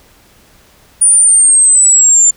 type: exponential sweep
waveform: sine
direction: down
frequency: 9500 to 7150 Hz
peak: -4 dBFS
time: 1.01-2.31 s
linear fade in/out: 10 ms
effects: pink hiss -46 dBFS RMS until 2.36 s